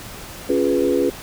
sine chord, C# dominant seventh, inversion none, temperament equal, 277.2 / 349.2 / 415.3 / 493.9 Hz, C#4 / E#4 / G#4 / B4, 0 / 0 / 0 / 0 cents, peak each -21 dBFS, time 0.49-1.1 s, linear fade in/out 5 ms, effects pink hiss -36 dBFS RMS until 1.22 s

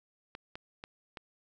clicks, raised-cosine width 0.3 ms, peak -26 dBFS, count 4, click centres 0.351 / 0.555 / 0.839 / 1.172 s, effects none

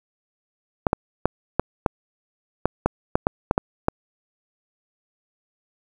clicks, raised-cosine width 1 ms, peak -3 dBFS, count 12, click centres 0.868 / 0.931 / 1.256 / 1.596 / 1.862 / 2.656 / 2.86 / 3.155 / 3.269 / 3.511 / 3.579 / 3.884 s, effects 7-bit

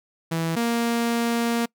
sawtooth tone pair in turn, 164.3 / 233.9 Hz, E3 / A#3, -5 / +6 cents, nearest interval tritone, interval 611 cents, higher second, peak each -19 / -17 dBFS, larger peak second, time 0.31-0.56 / 0.56-1.66 s, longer second, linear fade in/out 10 ms, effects noise-tail reverb RT60 0.1 s tail -25 dB re dry

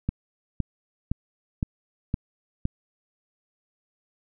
click train, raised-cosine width 5 ms, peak -12 dBFS, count 6, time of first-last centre 0.09-2.654 s, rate 1.95 Hz, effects none

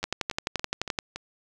two click trains, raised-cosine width 0.2 ms, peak -9 / -17 dBFS, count 12 / 5, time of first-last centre 0.04-0.988 / 0.03-1.16 s, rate 11.6 / 3.54 Hz, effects none

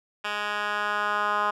10% pulse tone with band-pass filter sweep, 207.7 Hz, G#3, in tune, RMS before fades -27 dBFS, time 0.24-1.51 s, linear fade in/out 10 ms, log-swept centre 2100 to 1200 Hz, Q 2.5, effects none

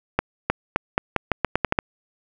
accelerating click train, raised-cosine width 0.5 ms, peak -3 dBFS, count 11, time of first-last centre 0.19-1.789 s, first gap 310 ms, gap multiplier 0.84, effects none

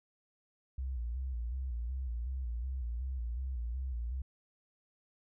sine tone with vibrato, 61.74 Hz, B1, in tune, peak -34 dBFS, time 0.78-4.22 s, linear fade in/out 5 ms, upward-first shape square, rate 2.7 Hz, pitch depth 95 cents each way, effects none

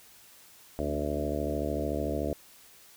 harmonic tone with a mistuned harmonic, 73.5 Hz, D2, 2 cents sharp, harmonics 1 / 2 / 3 / 4 / 5 / 6 / 7 / 8 / 9, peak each -35 / -40 / -39 / -35 / -38 / -38 / -38 / -37 / -37 dBFS, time 0.79-2.33 s, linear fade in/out 0 ms, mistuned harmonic 3, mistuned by +27 cents, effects white hiss -55 dBFS RMS until 2.96 s

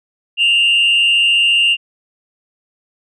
sine tone with frequency modulation, 2794 Hz, F7, in tune, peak -8 dBFS, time 0.37-1.77 s, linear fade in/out 50 ms, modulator 163 Hz, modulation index 0.45, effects tanh soft clip ceiling -7 dBFS

